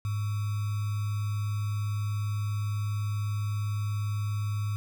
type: tone with sample-and-hold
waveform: sine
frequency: 103.9 Hz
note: G#2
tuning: 1 cent sharp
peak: -27 dBFS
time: 0.05-4.76 s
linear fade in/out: 0 ms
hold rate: 1225 Hz
effects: none